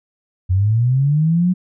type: linear sweep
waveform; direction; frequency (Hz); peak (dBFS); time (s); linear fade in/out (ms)
sine; up; 88.6 to 185.2; -12; 0.49-1.54; 20
effects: none